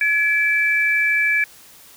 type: tone pair together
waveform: sine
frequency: 1692.4 / 2325 Hz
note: G#6 / D7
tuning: +32 / -18 cents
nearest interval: perfect fourth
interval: 550 cents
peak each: -19 / -17 dBFS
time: 0.01-1.44 s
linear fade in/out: 2 ms
effects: white hiss -46 dBFS RMS until 1.96 s